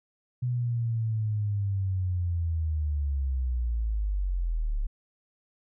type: linear sweep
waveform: sine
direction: down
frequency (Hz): 124.9 to 34.21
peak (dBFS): -25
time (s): 0.42-4.87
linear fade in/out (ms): 10
effects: none